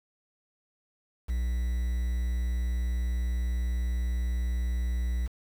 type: tone with quantisation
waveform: triangle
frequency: 60 Hz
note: B1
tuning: 49 cents flat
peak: -24 dBFS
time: 1.28-5.28 s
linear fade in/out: 20 ms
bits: 8
effects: none